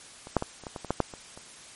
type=clicks; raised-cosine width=1 ms; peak=-27 / -7 / -15 / -30 / -22 / -21 / -23 / -11 / -8 / -26 / -29 dBFS; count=11; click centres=0.271 / 0.367 / 0.424 / 0.637 / 0.668 / 0.762 / 0.847 / 0.906 / 1.003 / 1.138 / 1.375 s; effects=white hiss -48 dBFS RMS until 1.75 s + MP3 48 kbps